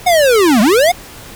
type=linear two-way sweep; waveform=square; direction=down then up; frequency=740 to 196.3 to 740 Hz; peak=-8 dBFS; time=0.06-0.92 s; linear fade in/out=10 ms; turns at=0.61 s; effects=pink hiss -34 dBFS RMS until 1.35 s